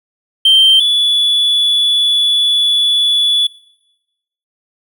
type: tone pair in turn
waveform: triangle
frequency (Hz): 3136 / 3433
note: G7 / A7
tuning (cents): 0 / -43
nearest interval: major second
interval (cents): 157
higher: second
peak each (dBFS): -3 / -8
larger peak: first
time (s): 0.45-0.8 / 0.8-3.47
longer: second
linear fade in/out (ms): 5
effects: noise-tail reverb RT60 1.0 s tail -22 dB re dry + tanh soft clip ceiling 0 dBFS